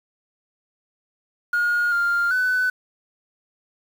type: tone with pitch steps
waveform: sine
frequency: 1431 / 1399 / 1502 Hz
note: F6 / F6 / F#6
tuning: +42 / +3 / +26 cents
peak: -16 dBFS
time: 1.53-2.7 s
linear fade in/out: 5 ms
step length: 390 ms
effects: tanh soft clip ceiling -16 dBFS + 7-bit